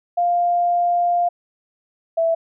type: tone pair in turn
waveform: sine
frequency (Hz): 700 / 660.7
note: F5 / E5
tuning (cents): +4 / +4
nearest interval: minor second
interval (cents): 100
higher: first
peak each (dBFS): -15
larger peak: neither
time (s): 0.17-1.29 / 2.17-2.35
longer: first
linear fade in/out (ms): 10
effects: none